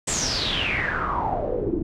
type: noise with low-pass filter sweep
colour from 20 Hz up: pink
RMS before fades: -25 dBFS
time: 0.07-1.83 s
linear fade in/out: 10 ms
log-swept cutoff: 8000 to 290 Hz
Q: 8.5
effects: none